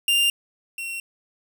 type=tone pair in turn; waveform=45% pulse; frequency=2794 / 2729 Hz; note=F7 / F7; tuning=0 / -41 cents; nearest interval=unison; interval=41 cents; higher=first; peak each=-17 / -29 dBFS; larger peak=first; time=0.08-0.3 / 0.78-1 s; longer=neither; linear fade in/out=2 ms; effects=none